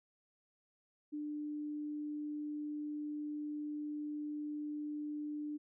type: tone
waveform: sine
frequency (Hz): 297.9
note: D4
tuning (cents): +25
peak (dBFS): -38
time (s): 1.12-5.58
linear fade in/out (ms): 20
effects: none